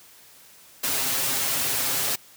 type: noise with comb filter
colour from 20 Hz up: white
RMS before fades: -25 dBFS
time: 0.83-2.16 s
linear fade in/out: 10 ms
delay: 7.4 ms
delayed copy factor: +0.75
effects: white hiss -51 dBFS RMS until 2.36 s + high-pass 60 Hz 12 dB/octave